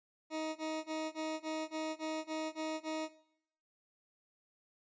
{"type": "tone bursts", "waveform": "20% pulse", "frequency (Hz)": 314.5, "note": "D#4", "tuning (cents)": 19, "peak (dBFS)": -31, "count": 10, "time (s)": [0.3, 3.089], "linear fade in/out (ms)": 50, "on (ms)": 260, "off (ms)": 21, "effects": ["noise-tail reverb RT60 0.7 s tail -18 dB re dry", "resampled to 16000 Hz"]}